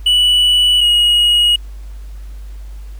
triangle tone pair in turn, 2954 / 2892 Hz, F#7 / F#7, -3 / -40 cents, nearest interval unison, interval 37 cents, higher first, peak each -7 dBFS, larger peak neither, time 0.06-0.81 / 0.81-1.56 s, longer neither, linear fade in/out 5 ms, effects added 50 Hz sine -27 dBFS peak until 2.99 s + pink hiss -49 dBFS RMS until 2.99 s

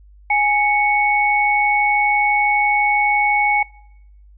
sine tone pair together, 830.4 / 2217 Hz, G#5 / C#7, 0 / 0 cents, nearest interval octave + perfect fourth, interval 1700 cents, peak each -16 dBFS, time 0.3-3.63 s, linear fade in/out 5 ms, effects noise-tail reverb RT60 0.8 s tail -24 dB re dry + added 50 Hz sine -43 dBFS peak until 4.37 s

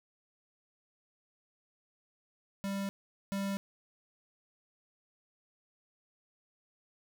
square tone pair in turn, 197.2 / 197.2 Hz, G3 / G3, +11 / +11 cents, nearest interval unison, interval 0 cents, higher neither, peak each -34 / -33 dBFS, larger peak second, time 2.64-2.89 / 3.32-3.57 s, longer neither, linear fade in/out 0 ms, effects none

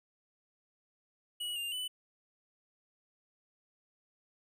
square tone with pitch steps, 2920 / 2801 / 2991 Hz, F#7 / F7 / F#7, -24 / +4 / +18 cents, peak -36 dBFS, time 1.4-1.88 s, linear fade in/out 10 ms, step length 160 ms, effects none

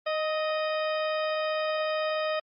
harmonic tone with a mistuned harmonic, 620 Hz, D#5, 6 cents flat, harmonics 1 / 2 / 3 / 4 / 5 / 6 / 8, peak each -27 / -33 / -37 / -39 / -41 / -43 / -45 dBFS, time 0.06-2.4 s, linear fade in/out 10 ms, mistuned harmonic 2, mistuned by +25 cents, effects MP3 32 kbps

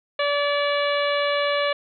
harmonic tone, 576 Hz, D5, 34 cents flat, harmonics 1 / 2 / 3 / 4 / 5 / 6 / 7, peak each -22 / -27 / -29 / -30 / -32 / -33 / -35 dBFS, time 0.19-1.73 s, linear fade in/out 5 ms, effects none

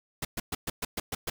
pink noise bursts, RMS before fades -32 dBFS, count 8, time 0.22-1.3 s, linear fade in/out 5 ms, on 30 ms, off 120 ms, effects none

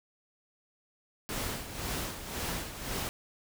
pink noise with tremolo, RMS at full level -34 dBFS, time 1.29-3.09 s, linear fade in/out 0 ms, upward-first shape sine, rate 1.9 Hz, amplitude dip 65%, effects none

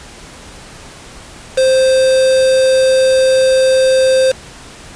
triangle tone with quantisation, 523.3 Hz, C5, in tune, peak -6 dBFS, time 1.57-4.32 s, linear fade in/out 10 ms, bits 3, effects pink hiss -35 dBFS RMS until 4.95 s + resampled to 22050 Hz

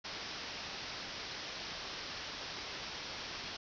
white low-pass noise, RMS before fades -44 dBFS, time 0.04-3.57 s, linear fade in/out 10 ms, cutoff 5700 Hz, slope 96 dB/octave, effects none

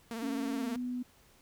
sawtooth tone with vibrato, 228.2 Hz, A#3, 37 cents flat, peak -33 dBFS, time 0.11-0.76 s, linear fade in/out 0 ms, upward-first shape sine, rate 19 Hz, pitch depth 54 cents each way
sine tone with pitch glide, 275.3 to 248.1 Hz, C#4 to B3, -12 to +8 cents, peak -33 dBFS, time 0.22-1.03 s, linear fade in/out 10 ms, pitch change -180 cents, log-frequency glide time 0.57-0.69 s
effects pink hiss -63 dBFS RMS until 1.41 s

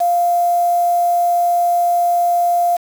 sine tone with quantisation, 698.5 Hz, F5, in tune, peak -12 dBFS, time 0-2.77 s, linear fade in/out 10 ms, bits 5, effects none

